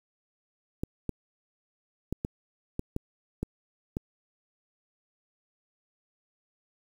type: clicks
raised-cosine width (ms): 3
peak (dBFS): -17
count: 8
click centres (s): 0.835 / 1.093 / 2.126 / 2.249 / 2.794 / 2.964 / 3.43 / 3.969
effects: 8-bit